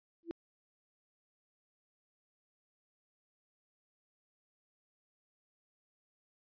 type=tone with exponential growth; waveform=sine; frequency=335.6 Hz; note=E4; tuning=31 cents sharp; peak=-31 dBFS; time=0.23-0.31 s; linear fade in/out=0 ms; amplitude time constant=16 ms; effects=resampled to 11025 Hz